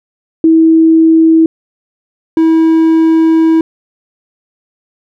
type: tone pair in turn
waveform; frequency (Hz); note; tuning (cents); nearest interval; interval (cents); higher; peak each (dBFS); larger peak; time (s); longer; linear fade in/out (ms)
sine / triangle; 323.6 / 323.6; E4 / E4; -32 / -32; unison; 0; neither; -3; neither; 0.44-1.46 / 2.37-3.61; second; 2
effects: none